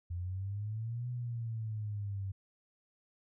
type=exponential two-way sweep; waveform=sine; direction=up then down; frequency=85.7 to 123.9 to 95.9 Hz; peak=-35 dBFS; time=0.1-2.32 s; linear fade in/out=10 ms; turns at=1.09 s; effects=none